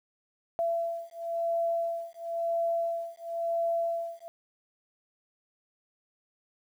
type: beating tone pair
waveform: sine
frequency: 673 / 673.97 Hz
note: E5 / E5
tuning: +36 / +38 cents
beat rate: 0.97 Hz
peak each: -31 / -31 dBFS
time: 0.59-4.28 s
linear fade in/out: 0 ms
effects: 10-bit